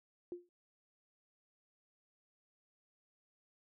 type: tone with exponential decay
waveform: sine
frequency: 351.9 Hz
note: F4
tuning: 13 cents sharp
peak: -37 dBFS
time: 0.32-0.49 s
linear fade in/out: 1 ms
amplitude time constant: 35 ms
effects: none